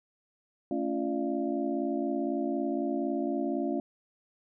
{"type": "tone cluster", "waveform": "sine", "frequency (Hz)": [222.1, 279.8, 343.8, 596, 687], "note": ["A3", "C#4", "F4", "D5", "F5"], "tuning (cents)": [16, 16, -27, 25, -29], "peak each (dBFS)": [-36, -31, -33, -38, -38], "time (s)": [0.71, 3.8], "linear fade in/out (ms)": 2, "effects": []}